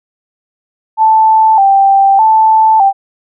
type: tone with vibrato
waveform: sine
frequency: 830.6 Hz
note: G#5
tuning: in tune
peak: -4 dBFS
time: 0.97-2.93 s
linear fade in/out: 50 ms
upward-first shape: square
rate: 0.82 Hz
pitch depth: 98 cents each way
effects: none